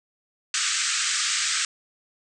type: band-pass noise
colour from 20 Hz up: white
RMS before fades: -25 dBFS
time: 0.54-1.65 s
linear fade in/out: 2 ms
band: 1200 to 8400 Hz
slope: 96 dB/octave
effects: none